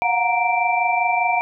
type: tone cluster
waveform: sine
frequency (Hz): 711 / 736 / 934 / 2346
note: F5 / F#5 / A#5 / D7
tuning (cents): +31 / -9 / +3 / -2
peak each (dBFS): -22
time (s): 0.02-1.41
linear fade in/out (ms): 0
effects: none